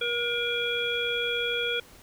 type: harmonic tone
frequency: 476.7 Hz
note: A#4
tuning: 39 cents sharp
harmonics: 1 / 3 / 5 / 7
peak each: -31 / -32 / -32 / -30 dBFS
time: 0.01-1.8 s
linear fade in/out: 5 ms
effects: pink hiss -52 dBFS RMS until 2.02 s